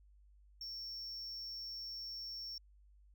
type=tone; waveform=sine; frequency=5460 Hz; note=F8; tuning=40 cents flat; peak=-40 dBFS; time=0.61-2.58 s; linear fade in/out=2 ms; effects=tanh soft clip ceiling -42 dBFS + added 50 Hz sine -61 dBFS peak until 3.14 s